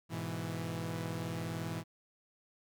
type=chord; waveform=sawtooth; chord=E major; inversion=first; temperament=equal; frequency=103.83 / 123.47 / 164.81 Hz; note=G#2 / B2 / E3; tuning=0 / 0 / 0 cents; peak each=-38 / -39 / -35 dBFS; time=0.09-1.84 s; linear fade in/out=50 ms; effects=none